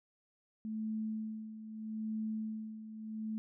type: tone with tremolo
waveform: sine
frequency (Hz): 218.2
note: A3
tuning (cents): -14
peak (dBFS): -34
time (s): 0.65-3.38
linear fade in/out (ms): 0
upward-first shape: sine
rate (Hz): 0.79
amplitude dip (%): 70
effects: none